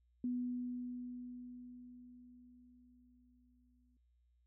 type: tone with exponential decay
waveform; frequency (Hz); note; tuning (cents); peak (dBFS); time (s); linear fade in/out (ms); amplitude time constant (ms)
sine; 246.9; B3; 0; -34; 0.24-3.97; 2; 810
effects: added 60 Hz sine -70 dBFS peak until 4.46 s